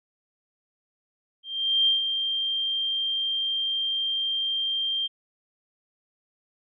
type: tone with ADSR envelope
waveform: sine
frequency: 3176 Hz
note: G7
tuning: 22 cents sharp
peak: -17 dBFS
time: 1.43-5.08 s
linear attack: 440 ms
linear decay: 140 ms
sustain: -7 dB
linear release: 23 ms
effects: none